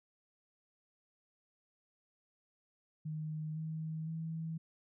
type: tone with pitch steps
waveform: sine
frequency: 155.1 / 158.45 / 161.87 Hz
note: D#3 / D#3 / E3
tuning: -5 / +32 / -31 cents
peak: -37 dBFS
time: 3.05-4.58 s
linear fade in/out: 10 ms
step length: 510 ms
effects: none